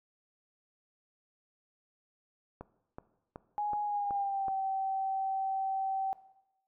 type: click train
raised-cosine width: 1 ms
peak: -28 dBFS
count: 6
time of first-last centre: 2.61-4.483 s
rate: 2.67 Hz
type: tone with pitch glide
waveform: sine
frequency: 832 to 771.8 Hz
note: G#5 to G5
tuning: +3 to -27 cents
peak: -30 dBFS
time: 3.58-6.13 s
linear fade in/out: 0 ms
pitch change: -130 cents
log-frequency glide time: 3.84-4.52 s
effects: noise-tail reverb RT60 0.9 s tail -17 dB re dry